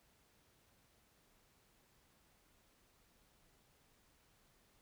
silence, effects pink hiss -72 dBFS RMS until 4.81 s

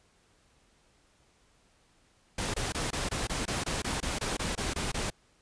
pink noise bursts, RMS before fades -32 dBFS, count 15, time 2.38-5.102 s, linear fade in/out 5 ms, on 160 ms, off 23 ms, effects pink hiss -66 dBFS RMS until 5.41 s + resampled to 22050 Hz

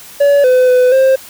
triangle tone with pitch steps, 569 / 507 / 502 / 529 Hz, C#5 / B4 / B4 / C5, +45 / +45 / +28 / +19 cents, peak -4 dBFS, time 0.2-1.16 s, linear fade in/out 10 ms, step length 240 ms, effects white hiss -35 dBFS RMS until 1.29 s

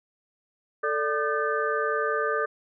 sine tone cluster, 442 / 587 / 1209 / 1541 / 1746 Hz, A4 / D5 / D6 / G6 / A6, +8 / -1 / +50 / -30 / -14 cents, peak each -28 / -31 / -28 / -31 / -35 dBFS, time 0.83-2.46 s, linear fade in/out 10 ms, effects none

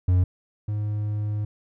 triangle tone pair in turn, 90.7 / 105.07 Hz, F#2 / G#2, -34 / +21 cents, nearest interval minor third, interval 255 cents, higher second, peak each -14 / -22 dBFS, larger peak first, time 0.08-0.24 / 0.68-1.45 s, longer second, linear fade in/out 5 ms, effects none

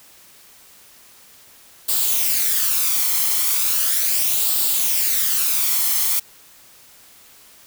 blue noise with flanger, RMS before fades -19 dBFS, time 1.88-6.2 s, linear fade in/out 10 ms, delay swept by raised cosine 0.24 to 0.95 ms, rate 0.37 Hz, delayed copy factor +0.5, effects white hiss -48 dBFS RMS until 7.66 s

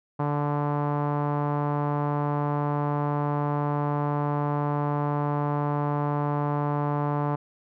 sawtooth tone with low-pass filter, 146 Hz, D3, 10 cents flat, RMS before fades -26 dBFS, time 0.19-7.36 s, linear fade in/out 10 ms, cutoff 1000 Hz, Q 2.7, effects none

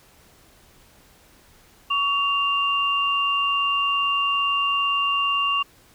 sine tone pair together, 1129.4 / 2789 Hz, C#6 / F7, +32 / -3 cents, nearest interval octave + major third, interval 1565 cents, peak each -22 dBFS, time 1.9-5.63 s, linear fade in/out 10 ms, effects pink hiss -54 dBFS RMS until 5.94 s

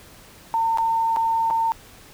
sine tone with dropouts, 907 Hz, A#5, 48 cents flat, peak -18 dBFS, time 0.54-1.72 s, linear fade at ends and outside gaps 0 ms, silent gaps 0.774-0.784 / 1.162-1.169 / 1.502-1.508 s, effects pink hiss -47 dBFS RMS until 2.13 s

